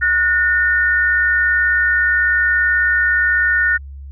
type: tone pair together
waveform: sine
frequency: 1460 / 1819.1 Hz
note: F#6 / A#6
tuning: -24 / -43 cents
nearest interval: major third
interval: 381 cents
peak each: -15 dBFS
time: 0.01-3.78 s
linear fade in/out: 20 ms
effects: added 69 Hz sine -30 dBFS peak until 4.11 s